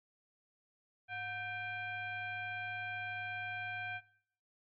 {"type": "tone with frequency modulation", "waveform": "sine", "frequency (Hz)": 1558, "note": "G6", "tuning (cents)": -11, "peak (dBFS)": -38, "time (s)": [1.08, 4.01], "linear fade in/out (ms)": 50, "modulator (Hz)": 831, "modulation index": 1.2, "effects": ["noise-tail reverb RT60 0.7 s tail -21 dB re dry", "MP3 32 kbps"]}